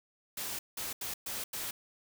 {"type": "noise bursts at uneven times", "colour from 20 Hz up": "white", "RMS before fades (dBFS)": -38, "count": 5, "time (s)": [[0.37, 0.59], [0.77, 0.93], [1.01, 1.14], [1.26, 1.44], [1.53, 1.71]], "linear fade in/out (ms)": 5, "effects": []}